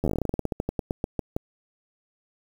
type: slowing click train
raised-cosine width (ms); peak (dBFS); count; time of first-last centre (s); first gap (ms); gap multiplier
2; -12; 23; 0.04-1.365; 11; 1.14
effects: 7-bit